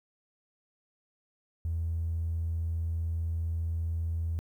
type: tone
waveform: triangle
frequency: 82.41 Hz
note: E2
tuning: in tune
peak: -25 dBFS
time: 1.65-4.39 s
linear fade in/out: 0 ms
effects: tanh soft clip ceiling -26 dBFS + 11-bit